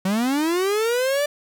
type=linear sweep; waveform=45% pulse; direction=up; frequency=182.6 to 592 Hz; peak=-19 dBFS; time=0.05-1.26 s; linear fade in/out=5 ms; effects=none